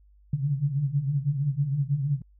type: tone cluster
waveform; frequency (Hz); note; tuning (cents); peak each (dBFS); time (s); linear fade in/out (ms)
sine; 133.6 / 143 / 149.2; C3 / D3 / D3; +36 / -46 / +28; -29 / -26 / -30; 0.33-2.22; 5
effects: added 50 Hz sine -54 dBFS peak until 2.39 s